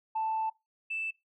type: tone pair in turn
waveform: sine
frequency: 882 / 2643 Hz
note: A5 / E7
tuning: +4 / +4 cents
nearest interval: octave + perfect fifth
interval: 1900 cents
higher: second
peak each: -27 / -31 dBFS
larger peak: first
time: 0.15-0.5 / 0.9-1.11 s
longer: first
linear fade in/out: 10 ms
effects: noise-tail reverb RT60 0.2 s tail -21 dB re dry + tanh soft clip ceiling -25 dBFS